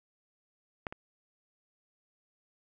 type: clicks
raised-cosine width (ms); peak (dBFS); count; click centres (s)
0.5; -19 / -26; 2; 0.868 / 0.925
effects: none